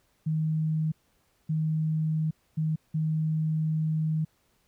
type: tone bursts at uneven times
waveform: sine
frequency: 157 Hz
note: D#3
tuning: 16 cents sharp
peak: -24 dBFS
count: 4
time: 0.26-0.92 / 1.49-2.31 / 2.57-2.76 / 2.94-4.25 s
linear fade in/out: 10 ms
effects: pink hiss -69 dBFS RMS until 4.67 s